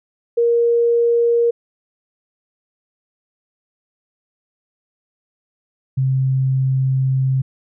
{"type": "tone pair in turn", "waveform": "sine", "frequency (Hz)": [470, 132.24], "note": ["A#4", "C3"], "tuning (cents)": [14, 19], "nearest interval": "octave + minor seventh", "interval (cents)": 2195, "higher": "first", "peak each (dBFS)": [-12, -14], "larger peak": "first", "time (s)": [[0.37, 1.51], [5.97, 7.42]], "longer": "second", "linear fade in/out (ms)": 10, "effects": []}